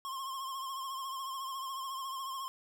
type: tone with vibrato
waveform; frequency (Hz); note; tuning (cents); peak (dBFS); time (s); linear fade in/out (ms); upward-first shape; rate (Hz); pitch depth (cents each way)
square; 1070; C6; +38; -38; 0.05-2.48; 0; triangle; 14; 63
effects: none